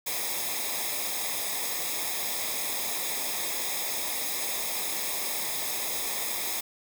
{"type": "noise with comb filter", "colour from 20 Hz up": "white", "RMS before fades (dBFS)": -31, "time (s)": [0.06, 6.61], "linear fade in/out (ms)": 10, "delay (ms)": 0.68, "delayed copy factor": -0.75, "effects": []}